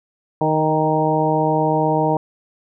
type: harmonic tone with a mistuned harmonic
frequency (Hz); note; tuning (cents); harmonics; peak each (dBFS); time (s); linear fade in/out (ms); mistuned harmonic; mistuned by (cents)
155.56; D#3; 0; 1 / 2 / 3 / 4 / 5 / 6; -22 / -22 / -22 / -22 / -22 / -22; 0.41-2.17; 2; 5; +17
effects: none